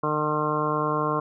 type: harmonic tone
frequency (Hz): 151.6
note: D#3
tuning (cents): -45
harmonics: 1 / 2 / 3 / 4 / 5 / 6 / 7 / 8 / 9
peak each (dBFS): -31 / -31 / -29 / -32 / -36 / -37 / -26 / -36 / -34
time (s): 0.03-1.2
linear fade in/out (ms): 5
effects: none